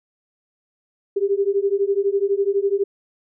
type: beating tone pair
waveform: sine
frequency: 392 / 404 Hz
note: G4 / G#4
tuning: 0 / -48 cents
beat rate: 12 Hz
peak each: -20 dBFS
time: 1.16-2.84 s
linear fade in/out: 10 ms
effects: none